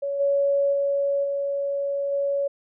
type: tone with level steps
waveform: sine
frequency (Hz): 561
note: C#5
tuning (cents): +21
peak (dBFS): -24 / -18 / -20 / -23 / -21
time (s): 0.02-2.48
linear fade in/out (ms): 10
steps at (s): 0.19 / 0.72 / 1.23 / 2.11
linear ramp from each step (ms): 20
effects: none